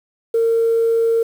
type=tone; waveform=sine; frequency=457.6 Hz; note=A#4; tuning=32 cents flat; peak=-12 dBFS; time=0.34-1.23 s; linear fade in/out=5 ms; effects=tanh soft clip ceiling -9 dBFS + 7-bit